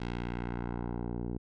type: tone with low-pass filter sweep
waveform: 10% pulse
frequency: 59.4 Hz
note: A#1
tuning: 33 cents sharp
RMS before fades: -36 dBFS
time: 0-1.38 s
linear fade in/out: 5 ms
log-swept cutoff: 4100 to 430 Hz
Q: 1
effects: none